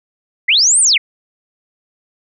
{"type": "linear two-way sweep", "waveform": "sine", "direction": "up then down", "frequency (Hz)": [1864.7, 9230, 1864.7], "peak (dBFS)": -8, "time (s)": [0.48, 0.98], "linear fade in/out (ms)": 10, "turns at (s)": 0.8, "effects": []}